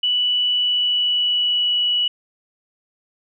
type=tone with pitch glide; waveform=sine; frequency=2960 to 2940 Hz; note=F#7 to F#7; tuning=0 to -12 cents; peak=-16 dBFS; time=0.03-2.08 s; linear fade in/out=5 ms; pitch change=-12 cents; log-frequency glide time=0.53-1.73 s; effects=none